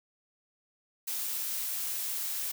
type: noise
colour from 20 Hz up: blue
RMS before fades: -34 dBFS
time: 1.07-2.52 s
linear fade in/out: 10 ms
effects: none